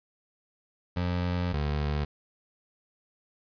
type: tone pair in turn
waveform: 25% pulse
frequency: 88.8 / 73.8 Hz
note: F2 / D2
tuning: +29 / +9 cents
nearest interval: minor third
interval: 320 cents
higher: first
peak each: -23 / -23 dBFS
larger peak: neither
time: 0.96-1.53 / 1.53-2.05 s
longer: first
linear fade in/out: 10 ms
effects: resampled to 11025 Hz + 10-bit